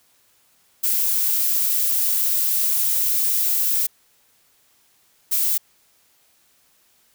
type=noise bursts at uneven times; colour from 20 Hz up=violet; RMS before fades=-20 dBFS; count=2; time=0.83-3.87 / 5.31-5.58 s; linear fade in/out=10 ms; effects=white hiss -60 dBFS RMS until 7.14 s